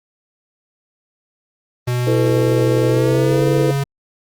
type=tone with pitch glide; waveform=square; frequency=123.2 to 139.09 Hz; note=B2 to C#3; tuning=-4 to +6 cents; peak=-17 dBFS; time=1.87-3.84 s; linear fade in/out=10 ms; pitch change=+210 cents; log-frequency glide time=2.87-3.44 s
type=chord; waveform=sine; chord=E suspended fourth; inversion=none; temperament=equal with one note detuned; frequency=329.6 / 440 / 502.8 Hz; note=E4 / A4 / B4; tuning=0 / 0 / +31 cents; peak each=-19 dBFS; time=2.07-3.71 s; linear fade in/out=2 ms
effects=Opus 24 kbps